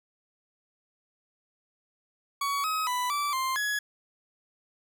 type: tone with pitch steps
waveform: 40% pulse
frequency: 1126 / 1271 / 992 / 1161 / 1050 / 1682 Hz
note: C#6 / D#6 / B5 / D6 / C6 / G#6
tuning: +27 / +36 / +7 / -20 / +6 / +22 cents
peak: -26 dBFS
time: 2.41-3.79 s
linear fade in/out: 5 ms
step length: 230 ms
effects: none